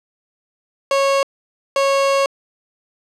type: tone bursts at uneven times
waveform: 30% pulse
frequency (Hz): 550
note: C#5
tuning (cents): -14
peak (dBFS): -11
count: 2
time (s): 0.91-1.23 / 1.76-2.26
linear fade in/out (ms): 2
effects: low-pass 7000 Hz 12 dB/octave